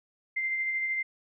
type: tone with tremolo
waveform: sine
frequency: 2088 Hz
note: C7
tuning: 4 cents flat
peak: -26 dBFS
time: 0.36-1.03 s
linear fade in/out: 10 ms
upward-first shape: sine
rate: 13 Hz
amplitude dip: 30%
effects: none